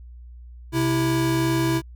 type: tone pair together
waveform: square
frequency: 130.8 / 329.6 Hz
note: C3 / E4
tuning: 0 / 0 cents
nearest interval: octave + major third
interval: 1600 cents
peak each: -24 / -22 dBFS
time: 0.72-1.82 s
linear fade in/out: 50 ms
effects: added 60 Hz sine -39 dBFS peak until 1.95 s